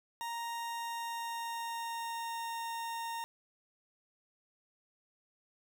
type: tone with pitch glide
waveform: 40% pulse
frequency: 932.3 to 922.7 Hz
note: A#5 to A#5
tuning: 0 to -18 cents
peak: -36 dBFS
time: 0.21-3.24 s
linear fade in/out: 0 ms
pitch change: -18 cents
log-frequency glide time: 0.51-2.54 s
effects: none